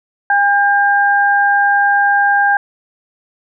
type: tone pair together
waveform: sine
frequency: 809.3 / 1600 Hz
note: G#5 / G6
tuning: -45 / +35 cents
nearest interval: octave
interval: 1180 cents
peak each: -12 dBFS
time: 0.3-2.57 s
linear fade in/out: 2 ms
effects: none